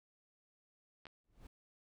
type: clicks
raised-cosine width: 0.3 ms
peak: -35 dBFS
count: 2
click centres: 1.055 / 1.068 s
type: noise with exponential growth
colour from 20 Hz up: brown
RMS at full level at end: -48 dBFS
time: 1.24-1.47 s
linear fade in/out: 5 ms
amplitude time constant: 50 ms
effects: none